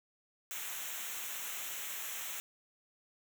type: noise with comb filter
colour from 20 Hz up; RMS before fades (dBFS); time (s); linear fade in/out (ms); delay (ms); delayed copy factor
white; -41; 0.51-2.4; 0; 0.21; -0.75
effects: none